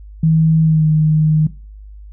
sine tone with pitch glide, 160 to 155.09 Hz, D#3 to D#3, +49 to -5 cents, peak -9 dBFS, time 0.23-1.47 s, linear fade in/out 5 ms, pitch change -54 cents, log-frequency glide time 0.62-0.87 s, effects noise-tail reverb RT60 0.3 s tail -17 dB re dry + added 51 Hz sine -33 dBFS peak until 2.12 s

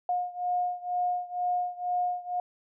sine beating tone pair, 716 / 718.1 Hz, F5 / F5, +43 / +48 cents, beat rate 2.1 Hz, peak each -29 / -31 dBFS, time 0.09-2.4 s, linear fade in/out 2 ms, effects none

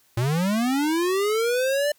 square linear sweep, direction up, 111.8 to 596 Hz, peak -21 dBFS, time 0.17-1.92 s, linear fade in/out 5 ms, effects white hiss -61 dBFS RMS until 1.98 s

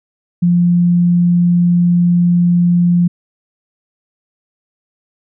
sine tone, 174.61 Hz, F3, in tune, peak -8 dBFS, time 0.42-3.08 s, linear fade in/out 10 ms, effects none

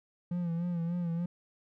triangle tone with vibrato, 171.6 Hz, F3, 30 cents flat, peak -28 dBFS, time 0.31-1.26 s, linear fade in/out 5 ms, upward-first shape sine, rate 3.4 Hz, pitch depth 56 cents each way, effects none

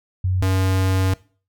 sine / square tone pair in turn, 92.5 / 94.5 Hz, F#2 / F#2, 0 / +37 cents, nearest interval unison, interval 37 cents, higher second, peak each -17 dBFS, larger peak neither, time 0.24-0.42 / 0.42-1.14 s, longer second, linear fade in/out 5 ms, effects noise-tail reverb RT60 0.4 s tail -21 dB re dry

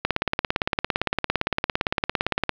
click train, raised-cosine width 0.3 ms, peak -4 dBFS, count 44, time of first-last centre 0.05-2.493 s, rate 17.6 Hz, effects low-pass 4000 Hz 12 dB/octave + 7-bit

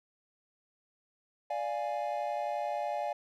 triangle chord, D diminished, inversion none, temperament equal, 587.3 / 698.5 / 830.6 Hz, D5 / F5 / Ab5, 0 / 0 / 0 cents, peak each -34 dBFS, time 1.5-3.13 s, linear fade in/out 5 ms, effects none

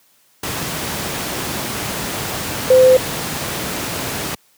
sine tone in noise, 514 Hz, C5, 31 cents flat, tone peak -6 dBFS, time 2.7-2.97 s, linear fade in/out 5 ms, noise pink, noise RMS -23 dBFS, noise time 0.43-4.35 s, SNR +14 dB, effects white hiss -56 dBFS RMS until 4.57 s + high-pass 100 Hz 12 dB/octave

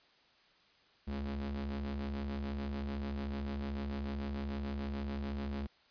45% pulse ring-modulated tone, 69.3 Hz, C#2, in tune, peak -33 dBFS, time 1.07-5.67 s, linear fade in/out 10 ms, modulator 142 Hz, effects white hiss -66 dBFS RMS until 5.9 s + resampled to 11025 Hz

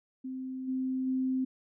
sine tone with level steps, 260 Hz, C4, 11 cents flat, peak -35 / -29 / -27 dBFS, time 0.24-1.45 s, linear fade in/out 10 ms, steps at 0.67 / 1.06 s, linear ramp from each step 20 ms, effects none

